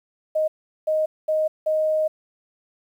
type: tone bursts at uneven times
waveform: sine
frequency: 623 Hz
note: D#5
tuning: 2 cents sharp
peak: -18 dBFS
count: 4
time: 0.35-0.48 / 0.87-1.06 / 1.28-1.48 / 1.66-2.08 s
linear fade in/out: 10 ms
effects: 9-bit